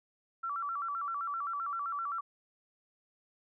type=tone with vibrato; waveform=sine; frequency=1248 Hz; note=D#6; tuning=5 cents sharp; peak=-33 dBFS; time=0.43-2.21 s; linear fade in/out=10 ms; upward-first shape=square; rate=7.7 Hz; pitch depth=140 cents each way; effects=none